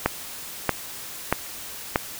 click train, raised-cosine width 0.5 ms, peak -3 dBFS, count 4, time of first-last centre 0.06-1.959 s, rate 1.58 Hz, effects white hiss -37 dBFS RMS until 2.19 s

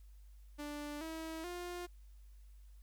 sawtooth tone with pitch steps, 293.7 / 322.1 / 353.3 Hz, D4 / E4 / F4, 0 / -40 / +20 cents, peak -38 dBFS, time 0.58-1.87 s, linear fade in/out 20 ms, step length 430 ms, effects added 50 Hz sine -54 dBFS peak until 2.82 s + white hiss -75 dBFS RMS until 2.82 s

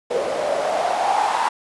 white noise with band-pass filter sweep, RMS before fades -21 dBFS, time 0.1-1.49 s, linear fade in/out 10 ms, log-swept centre 490 to 940 Hz, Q 6.3, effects resampled to 24000 Hz

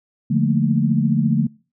sine chord, Bb major seventh, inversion first, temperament just, 145.68 / 174.81 / 218.5 / 233.1 Hz, D3 / F3 / A3 / Bb3, -14 / +2 / -12 / 0 cents, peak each -19 / -22 / -19 / -22 dBFS, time 0.3-1.47 s, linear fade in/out 10 ms, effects noise-tail reverb RT60 0.4 s tail -25 dB re dry

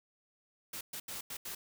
white noise bursts at uneven times, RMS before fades -42 dBFS, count 5, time 0.73-0.81 / 0.93-1 / 1.08-1.21 / 1.3-1.37 / 1.45-1.55 s, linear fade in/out 5 ms, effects none

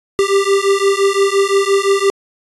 square beating tone pair, 392 / 397.8 Hz, G4 / G4, 0 / +25 cents, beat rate 5.8 Hz, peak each -15 / -15 dBFS, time 0.19-2.1 s, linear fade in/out 0 ms, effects resampled to 24000 Hz

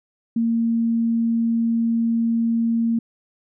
sine tone, 230 Hz, A#3, 23 cents flat, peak -17 dBFS, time 0.36-2.99 s, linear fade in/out 5 ms, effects none

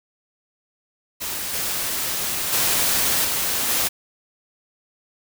white noise with level steps, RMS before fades -28 / -25 / -20 / -23 / -21 dBFS, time 1.2-3.89 s, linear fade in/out 20 ms, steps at 1.53 / 2.52 / 3.24 / 3.68 s, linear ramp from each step 10 ms, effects none

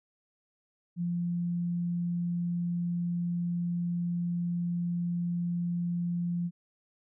sine tone, 173.5 Hz, F3, 11 cents flat, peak -28 dBFS, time 0.96-6.51 s, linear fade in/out 50 ms, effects none

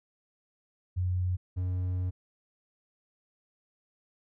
sine / triangle tone pair in turn, 90.8 / 91.17 Hz, F#2 / F#2, -32 / -25 cents, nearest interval unison, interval 7 cents, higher second, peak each -26 dBFS, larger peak neither, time 0.96-1.37 / 1.56-2.11 s, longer second, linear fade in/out 20 ms, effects none

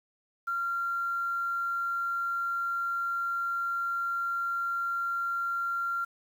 sine tone with quantisation, 1380 Hz, F6, 21 cents flat, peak -28 dBFS, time 0.47-6.05 s, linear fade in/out 10 ms, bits 9, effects none

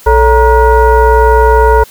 sine tone with frequency modulation, 440 Hz, A4, in tune, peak -3 dBFS, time 0.06-1.84 s, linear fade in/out 10 ms, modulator 501 Hz, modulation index 1.4, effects white hiss -37 dBFS RMS until 1.9 s

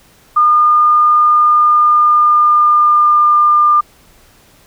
sine tone with pitch glide, 1214 to 1200.7 Hz, D#6 to D6, -43 to +38 cents, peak -6 dBFS, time 0.36-3.81 s, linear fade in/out 10 ms, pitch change -19 cents, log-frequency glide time 1.17-3.49 s, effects pink hiss -47 dBFS RMS until 4.66 s

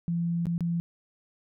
sine tone with dropouts, 170 Hz, F3, 46 cents flat, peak -25 dBFS, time 0.08-0.8 s, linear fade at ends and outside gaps 0 ms, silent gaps 0.456-0.468 / 0.58-0.607 s, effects none

